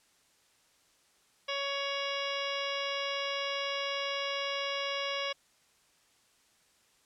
harmonic tone with a mistuned harmonic, 558 Hz, C#5, 11 cents sharp, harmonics 1 / 2 / 3 / 4 / 5 / 6 / 7 / 9 / 10, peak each -37 / -39 / -43 / -39 / -40 / -40 / -45 / -46 / -47 dBFS, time 1.48-5.33 s, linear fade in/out 10 ms, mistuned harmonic 5, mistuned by +20 cents, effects white hiss -67 dBFS RMS until 7.05 s + low-pass 9000 Hz 12 dB/octave

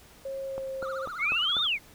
sine tone with pitch glide, 541 to 532.6 Hz, C#5 to C5, -42 to +31 cents, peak -32 dBFS, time 0.25-1.06 s, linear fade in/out 5 ms, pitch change -27 cents, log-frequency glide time 0.45-0.69 s
click train, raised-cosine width 1 ms, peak -24 dBFS, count 5, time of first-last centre 0.58-1.568 s, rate 4.05 Hz
triangle tone with vibrato, 1300 Hz, E6, 24 cents flat, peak -33 dBFS, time 0.82-1.67 s, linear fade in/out 2 ms, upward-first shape triangle, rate 15 Hz, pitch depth 220 cents each way
sine linear two-way sweep, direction up then down, 2035 to 3716 to 2035 Hz, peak -24 dBFS, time 1.18-1.79 s, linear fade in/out 50 ms, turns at 1.62 s
effects pink hiss -54 dBFS RMS until 1.94 s

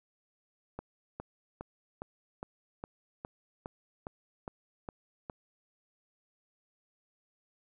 click train, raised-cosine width 1 ms, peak -25 dBFS, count 12, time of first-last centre 0.79-5.298 s, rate 2.44 Hz, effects none

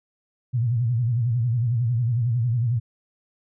sine tone with vibrato, 118.8 Hz, A#2, 33 cents sharp, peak -19 dBFS, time 0.53-2.8 s, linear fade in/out 20 ms, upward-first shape sine, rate 11 Hz, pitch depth 120 cents each way, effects none

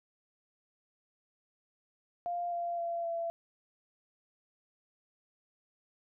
sine tone with pitch steps, 698.5 / 690.1 / 681.8 / 673.5 Hz, F5 / F5 / F5 / E5, 0 / -21 / -42 / +37 cents, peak -32 dBFS, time 2.26-3.3 s, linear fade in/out 0 ms, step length 260 ms, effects none

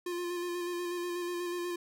square tone with vibrato, 351.1 Hz, F4, 9 cents sharp, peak -34 dBFS, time 0.06-1.76 s, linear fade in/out 5 ms, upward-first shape square, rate 8.2 Hz, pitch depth 18 cents each way, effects none

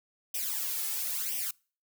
blue noise with flanger, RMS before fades -33 dBFS, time 0.34-1.51 s, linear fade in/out 5 ms, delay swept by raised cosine 0.35 to 2.35 ms, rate 0.99 Hz, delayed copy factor +0.9, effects noise-tail reverb RT60 0.4 s tail -26 dB re dry

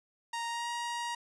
sawtooth tone with pitch glide, 932.3 to 947 Hz, A#5 to A#5, 0 to +27 cents, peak -30 dBFS, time 0.33-1.15 s, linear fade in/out 5 ms, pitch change +27 cents, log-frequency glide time 0.48-0.69 s, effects resampled to 22050 Hz

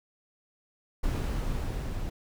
brown noise with level ramp, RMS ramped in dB -28 to -34 dBFS, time 1.03-2.1 s, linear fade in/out 10 ms, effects none

